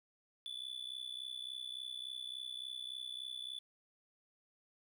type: tone with amplitude modulation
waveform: triangle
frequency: 3473 Hz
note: A7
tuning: 23 cents flat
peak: -37 dBFS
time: 0.46-3.59 s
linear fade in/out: 0 ms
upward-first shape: sine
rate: 63.5 Hz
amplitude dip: 85%
effects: none